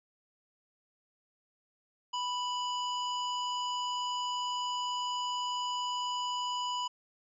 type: harmonic tone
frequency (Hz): 987.8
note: B5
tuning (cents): 0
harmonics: 1 / 3 / 5 / 7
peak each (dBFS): -33 / -37 / -46 / -47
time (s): 2.13-6.88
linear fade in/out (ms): 10
effects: none